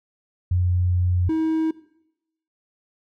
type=tone pair in turn; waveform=sine / triangle; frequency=89.6 / 319.3 Hz; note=F2 / D#4; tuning=+45 / +45 cents; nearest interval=octave + minor seventh; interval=2200 cents; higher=second; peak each=-17 dBFS; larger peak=neither; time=0.51-1.29 / 1.29-1.71 s; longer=first; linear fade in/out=5 ms; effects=noise-tail reverb RT60 0.8 s tail -18 dB re dry